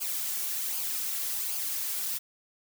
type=noise with flanger; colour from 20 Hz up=blue; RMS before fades=-32 dBFS; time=0-2.19 s; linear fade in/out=20 ms; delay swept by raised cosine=0.52 to 3.32 ms; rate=1.3 Hz; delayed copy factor=-0.55; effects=none